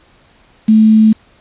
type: tone with quantisation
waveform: sine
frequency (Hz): 218.1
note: A3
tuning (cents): -15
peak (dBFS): -4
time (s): 0.68-1.13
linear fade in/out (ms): 10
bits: 5
effects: pink hiss -49 dBFS RMS until 1.4 s + resampled to 8000 Hz